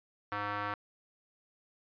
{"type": "tone with band-pass filter", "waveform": "square", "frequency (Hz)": 103, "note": "G#2", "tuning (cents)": -14, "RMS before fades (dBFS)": -36, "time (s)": [0.32, 0.74], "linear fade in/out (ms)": 0, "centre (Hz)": 1300, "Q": 2.2, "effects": ["resampled to 11025 Hz"]}